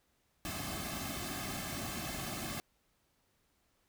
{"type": "noise with comb filter", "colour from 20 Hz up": "pink", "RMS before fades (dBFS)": -40, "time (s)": [0.45, 2.6], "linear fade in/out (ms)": 0, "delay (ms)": 2.1, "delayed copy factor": -0.8, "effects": ["pink hiss -75 dBFS RMS until 3.88 s"]}